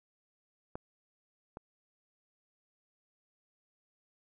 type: clicks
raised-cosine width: 1 ms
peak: -25 / -29 dBFS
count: 2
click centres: 0.755 / 1.571 s
effects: none